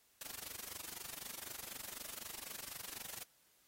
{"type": "noise with amplitude modulation", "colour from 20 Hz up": "white", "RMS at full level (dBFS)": -44, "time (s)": [0.21, 3.23], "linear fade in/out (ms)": 0, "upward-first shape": "sine", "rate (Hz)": 24, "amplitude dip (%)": 100, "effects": ["white hiss -71 dBFS RMS until 3.67 s", "AAC 48 kbps"]}